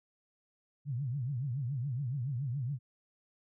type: tone with vibrato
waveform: sine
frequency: 130.81 Hz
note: C3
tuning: in tune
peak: -32 dBFS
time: 0.85-2.79 s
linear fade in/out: 50 ms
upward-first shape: triangle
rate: 7.1 Hz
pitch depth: 250 cents each way
effects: none